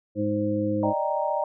harmonic tone, 104.4 Hz, G#2, 10 cents sharp, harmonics 1 / 2 / 3 / 5, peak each -31 / -29 / -26 / -28 dBFS, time 0.15-0.94 s, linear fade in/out 50 ms
sine chord, Eb major seventh, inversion third, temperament equal, 587.3 / 622.3 / 784 / 932.3 Hz, D5 / Eb5 / G5 / Bb5, 0 / 0 / 0 / 0 cents, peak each -28 / -29 / -30 / -28 dBFS, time 0.83-1.44 s, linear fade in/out 2 ms
effects none

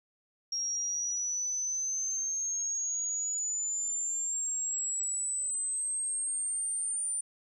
sine exponential sweep, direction up, 5588 to 9180 Hz, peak -30 dBFS, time 0.52-7.21 s, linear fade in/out 5 ms, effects 11-bit

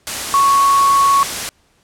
sine tone in noise, 1108.7 Hz, C#6, in tune, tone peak -9 dBFS, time 0.34-1.23 s, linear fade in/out 0 ms, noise white, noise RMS -22 dBFS, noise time 0.07-1.49 s, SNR +10 dB, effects pink hiss -57 dBFS RMS until 1.83 s + low-pass 10000 Hz 12 dB/octave

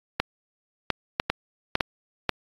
clicks, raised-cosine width 0.3 ms, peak -5 dBFS, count 7, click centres 0.2 / 0.903 / 1.199 / 1.3 / 1.754 / 1.808 / 2.293 s, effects AAC 32 kbps

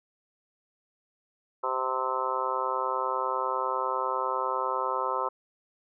harmonic tone, 130 Hz, C3, 11 cents flat, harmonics 3 / 4 / 5 / 6 / 7 / 8 / 9 / 10, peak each -37 / -34 / -40 / -40 / -33 / -31 / -39 / -33 dBFS, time 1.63-5.29 s, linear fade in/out 10 ms, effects none

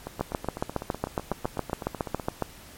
two click trains, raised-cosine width 1 ms, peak -19 / -11 dBFS, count 18 / 17, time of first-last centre 0.07-2.198 / 0.21-2.423 s, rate 7.99 / 7.23 Hz, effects pink hiss -48 dBFS RMS until 2.77 s + MP3 64 kbps

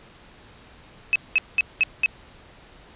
sine tone bursts, 2576 Hz, E7, 41 cents flat, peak -15 dBFS, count 5, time 1.13-2.06 s, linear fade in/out 0 ms, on 26 ms, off 200 ms, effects pink hiss -49 dBFS RMS until 2.95 s + resampled to 8000 Hz

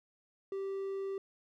triangle tone, 390 Hz, G4, 9 cents flat, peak -33 dBFS, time 0.52-1.18 s, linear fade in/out 2 ms, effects none

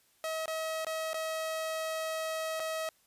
sawtooth tone with dropouts, 639 Hz, D#5, 46 cents sharp, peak -29 dBFS, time 0.24-2.89 s, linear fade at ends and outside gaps 1 ms, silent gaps 0.458-0.479 / 0.848-0.867 / 1.133-1.143 / 2.597-2.601 s, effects white hiss -68 dBFS RMS until 3.06 s + resampled to 32000 Hz

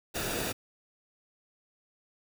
pink noise with comb filter, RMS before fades -33 dBFS, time 0.14-0.53 s, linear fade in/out 20 ms, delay 0.95 ms, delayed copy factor -0.5, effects none

